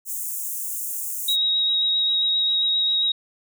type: high-pass noise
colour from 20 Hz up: white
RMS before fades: -29 dBFS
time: 0.05-1.37 s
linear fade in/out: 50 ms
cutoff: 6700 Hz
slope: 48 dB/octave
type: tone with vibrato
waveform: sine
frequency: 3800 Hz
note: A#7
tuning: 33 cents sharp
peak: -18 dBFS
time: 1.28-3.12 s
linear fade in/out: 5 ms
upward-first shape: sine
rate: 7.5 Hz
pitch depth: 12 cents each way
effects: none